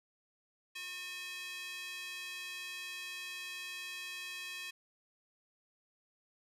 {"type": "tone with high-pass filter", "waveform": "square", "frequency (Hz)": 362.1, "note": "F#4", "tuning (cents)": -37, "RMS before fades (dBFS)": -44, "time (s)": [0.75, 4.71], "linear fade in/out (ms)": 10, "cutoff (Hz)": 2400, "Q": 2.4, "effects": ["resampled to 32000 Hz"]}